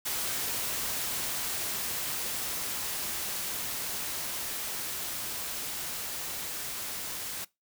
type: noise with level ramp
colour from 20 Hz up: white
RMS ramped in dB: -32 to -37 dBFS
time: 0.05-7.45 s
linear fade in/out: 10 ms
effects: noise-tail reverb RT60 0.2 s tail -21 dB re dry